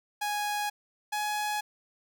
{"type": "tone pair in turn", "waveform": "sawtooth", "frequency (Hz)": [830, 839.6], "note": ["G#5", "G#5"], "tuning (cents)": [-1, 19], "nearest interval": "unison", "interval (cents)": 20, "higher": "second", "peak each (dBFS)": -25, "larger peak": "neither", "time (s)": [[0.21, 0.7], [1.12, 1.61]], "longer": "neither", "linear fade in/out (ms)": 10, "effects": []}